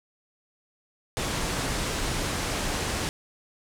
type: low-pass noise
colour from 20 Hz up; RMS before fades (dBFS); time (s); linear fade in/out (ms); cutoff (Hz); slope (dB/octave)
pink; -29; 1.17-3.09; 0; 10000; 24
effects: none